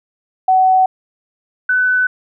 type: tone pair in turn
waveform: sine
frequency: 751 / 1502 Hz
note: F#5 / F#6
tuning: +26 / +26 cents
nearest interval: octave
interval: 1200 cents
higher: second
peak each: -8 / -11 dBFS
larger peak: first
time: 0.48-0.86 / 1.69-2.07 s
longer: neither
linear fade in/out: 5 ms
effects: none